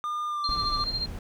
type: tone with pitch glide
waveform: triangle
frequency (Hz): 1208 to 1179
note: D6 to D6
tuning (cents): +48 to +6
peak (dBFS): -26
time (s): 0.04-0.84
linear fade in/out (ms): 0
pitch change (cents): -42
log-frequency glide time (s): 0.28-0.44
type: tone with tremolo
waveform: sine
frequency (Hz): 4186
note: C8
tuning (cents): 0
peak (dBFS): -25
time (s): 0.44-1.06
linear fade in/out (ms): 2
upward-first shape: sine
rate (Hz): 14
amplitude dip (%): 70
type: noise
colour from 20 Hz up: brown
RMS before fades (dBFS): -35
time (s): 0.49-1.19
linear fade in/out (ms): 2
effects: none